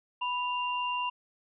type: tone pair together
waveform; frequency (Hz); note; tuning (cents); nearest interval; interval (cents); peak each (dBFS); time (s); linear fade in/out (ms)
sine; 987.7 / 2784; B5 / F7; 0 / -6; octave + tritone; 1794; -30 / -34; 0.21-1.1; 10
effects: none